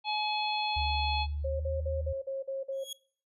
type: harmonic tone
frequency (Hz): 849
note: G#5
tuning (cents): +38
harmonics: 1 / 3 / 4 / 5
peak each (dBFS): -31 / -36 / -37 / -38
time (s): 0.04-1.27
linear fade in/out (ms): 50
type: tone with pitch glide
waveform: sine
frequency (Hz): 73.42 to 77.52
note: D2 to D#2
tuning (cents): 0 to -6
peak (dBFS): -31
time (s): 0.76-2.13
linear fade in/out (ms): 10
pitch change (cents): +94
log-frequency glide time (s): 1.51-1.65
type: tone bursts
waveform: sine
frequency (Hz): 540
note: C#5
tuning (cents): -45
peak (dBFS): -31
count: 7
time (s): 1.44-2.842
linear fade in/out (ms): 10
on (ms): 160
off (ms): 47
type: tone with exponential growth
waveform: sawtooth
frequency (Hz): 3322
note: G#7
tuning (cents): 0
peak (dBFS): -31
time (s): 2.72-2.93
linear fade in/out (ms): 5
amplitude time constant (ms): 45
effects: noise-tail reverb RT60 0.5 s tail -21 dB re dry + resampled to 32000 Hz